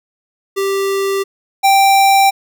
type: tone pair in turn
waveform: square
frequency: 392 / 784 Hz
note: G4 / G5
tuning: 0 / 0 cents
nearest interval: octave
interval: 1200 cents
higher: second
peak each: -15 / -8 dBFS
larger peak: second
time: 0.56-1.24 / 1.63-2.31 s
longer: neither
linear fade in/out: 20 ms
effects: none